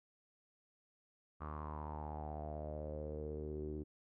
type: tone with low-pass filter sweep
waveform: sawtooth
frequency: 75.9 Hz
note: D#2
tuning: 42 cents flat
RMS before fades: -44 dBFS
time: 1.4-3.84 s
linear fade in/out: 20 ms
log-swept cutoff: 1200 to 340 Hz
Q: 6.6
effects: none